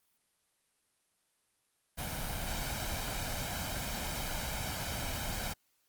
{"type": "noise with comb filter", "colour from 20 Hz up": "pink", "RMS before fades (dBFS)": -37, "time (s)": [1.97, 5.54], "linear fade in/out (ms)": 20, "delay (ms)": 1.3, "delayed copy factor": 0.55, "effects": ["white hiss -75 dBFS RMS until 5.88 s", "Opus 32 kbps"]}